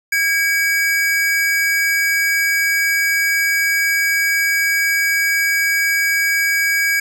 square tone pair together, 1636 / 2274 Hz, G#6 / C#7, -26 / +44 cents, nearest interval tritone, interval 570 cents, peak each -18 dBFS, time 0.12-7 s, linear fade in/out 5 ms, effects none

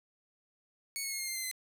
10% pulse tone with pitch steps, 2217 / 2188 / 2159 / 2130 / 2102 / 2075 / 2047 Hz, C#7 / C#7 / C#7 / C7 / C7 / C7 / C7, 0 / -23 / -46 / +30 / +7 / -15 / -38 cents, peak -26 dBFS, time 0.96-1.513 s, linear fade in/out 0 ms, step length 79 ms, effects none

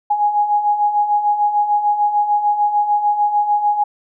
sine beating tone pair, 825 / 831.7 Hz, G#5 / G#5, -12 / +2 cents, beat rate 6.7 Hz, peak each -21 / -14 dBFS, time 0.1-3.84 s, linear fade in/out 10 ms, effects none

